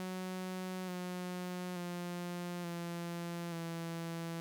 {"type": "tone with pitch steps", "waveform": "sawtooth", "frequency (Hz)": [185.1, 180.35, 175.72, 171.21, 166.82], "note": ["F#3", "F#3", "F3", "F3", "E3"], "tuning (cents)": [1, -44, 11, -34, 21], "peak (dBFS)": -35, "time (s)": [0, 4.4], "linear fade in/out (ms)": 0, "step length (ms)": 880, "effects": []}